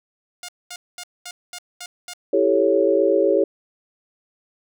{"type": "tone bursts", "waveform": "5% pulse", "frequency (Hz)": 711, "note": "F5", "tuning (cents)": 31, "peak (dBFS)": -21, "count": 7, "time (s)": [0.43, 2.135], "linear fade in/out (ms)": 2, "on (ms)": 55, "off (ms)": 220}
{"type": "chord", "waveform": "sine", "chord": "A dominant seventh", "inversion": "second", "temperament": "equal", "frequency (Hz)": [329.6, 392, 440, 554.4], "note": ["E4", "G4", "A4", "C#5"], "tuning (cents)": [0, 0, 0, 0], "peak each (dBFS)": [-22, -19, -21, -19], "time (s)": [2.33, 3.44], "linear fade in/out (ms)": 5}
{"effects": []}